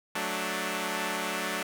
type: chord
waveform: 5% pulse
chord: D major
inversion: first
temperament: equal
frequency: 185 / 220 / 293.7 Hz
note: F#3 / A3 / D4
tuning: 0 / 0 / 0 cents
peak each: -23 dBFS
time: 0.15-1.63 s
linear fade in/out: 5 ms
effects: none